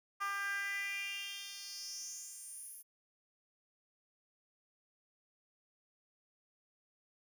10% pulse tone with high-pass filter sweep, 398.6 Hz, G4, 29 cents sharp, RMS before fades -42 dBFS, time 0.2-2.83 s, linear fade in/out 20 ms, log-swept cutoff 1200 to 12000 Hz, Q 4.7, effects none

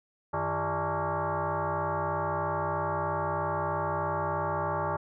sine tone with frequency modulation, 155.56 Hz, D#3, in tune, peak -27 dBFS, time 0.33-4.97 s, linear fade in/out 10 ms, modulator 248 Hz, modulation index 4.6, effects none

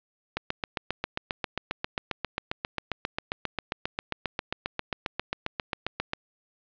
click train, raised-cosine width 0.3 ms, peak -12 dBFS, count 44, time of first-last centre 0.37-6.134 s, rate 7.46 Hz, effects resampled to 11025 Hz + 7-bit

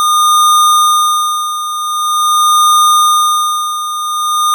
square tone with tremolo, 1219 Hz, D#6, 36 cents flat, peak -6 dBFS, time 0-4.54 s, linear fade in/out 0 ms, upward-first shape sine, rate 0.45 Hz, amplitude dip 70%, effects none

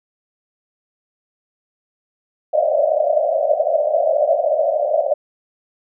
pink band-pass noise, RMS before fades -17 dBFS, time 2.53-5.14 s, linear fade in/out 10 ms, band 560 to 680 Hz, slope 96 dB/octave, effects none

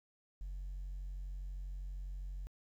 sine tone, 46.21 Hz, F#1, 1 cent flat, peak -38 dBFS, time 0.41-2.47 s, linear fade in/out 0 ms, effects tanh soft clip ceiling -39 dBFS + 12-bit

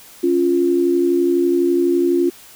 sine tone pair together, 277.2 / 349.2 Hz, C#4 / F4, 0 / 0 cents, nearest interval major third, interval 400 cents, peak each -19 / -14 dBFS, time 0.23-2.3 s, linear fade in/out 10 ms, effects white hiss -43 dBFS RMS until 2.55 s

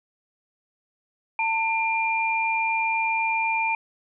sine tone pair together, 896 / 2392 Hz, A5 / D7, +31 / +31 cents, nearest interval octave + perfect fourth, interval 1700 cents, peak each -24 dBFS, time 1.39-3.75 s, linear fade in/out 2 ms, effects none

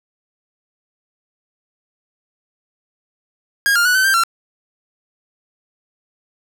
45% pulse tone with pitch steps, 1629 / 1405 / 1475 / 1527 / 1578 / 1361 Hz, G#6 / F6 / F#6 / G6 / G6 / F6, -34 / +10 / -6 / -46 / +11 / -45 cents, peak -12 dBFS, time 3.66-4.236 s, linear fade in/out 0 ms, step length 96 ms, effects none

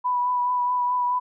sine tone with vibrato, 987 Hz, B5, 1 cent flat, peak -20 dBFS, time 0.04-1.2 s, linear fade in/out 20 ms, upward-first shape triangle, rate 4.7 Hz, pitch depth 22 cents each way, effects none

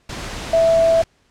sine tone in noise, 659.3 Hz, E5, in tune, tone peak -11 dBFS, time 0.53-1.02 s, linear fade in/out 5 ms, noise pink, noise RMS -29 dBFS, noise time 0.09-1.04 s, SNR +15 dB, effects pink hiss -60 dBFS RMS until 1.3 s + low-pass 7000 Hz 12 dB/octave

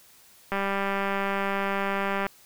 click train, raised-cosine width 0.5 ms, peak -13 dBFS, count 345, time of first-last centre 0.52-2.266 s, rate 197 Hz, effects white hiss -55 dBFS RMS until 2.45 s

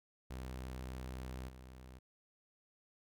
sawtooth tone with level steps, 63.8 Hz, C2, 43 cents flat, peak -39 / -48 dBFS, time 0.3-1.99 s, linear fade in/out 10 ms, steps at 1.48 s, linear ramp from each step 10 ms, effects none

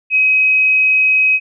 sine tone, 2536 Hz, D#7, 32 cents sharp, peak -9 dBFS, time 0.1-1.4 s, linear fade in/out 50 ms, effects none

